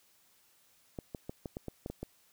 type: clicks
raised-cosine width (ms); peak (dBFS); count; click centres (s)
2; -25; 9; 0.988 / 1.148 / 1.295 / 1.458 / 1.569 / 1.683 / 1.861 / 1.9 / 2.03
effects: white hiss -67 dBFS RMS until 2.32 s